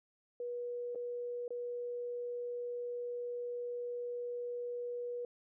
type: tone with dropouts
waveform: sine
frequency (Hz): 484.2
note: B4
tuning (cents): -34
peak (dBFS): -37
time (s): 0.4-5.25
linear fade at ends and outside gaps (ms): 2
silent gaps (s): 0.949-0.956 / 1.48-1.505
effects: none